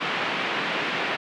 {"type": "band-pass noise", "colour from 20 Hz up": "white", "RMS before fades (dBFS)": -27, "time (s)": [0, 1.17], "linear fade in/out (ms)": 20, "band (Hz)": [160, 2900], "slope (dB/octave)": 24, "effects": []}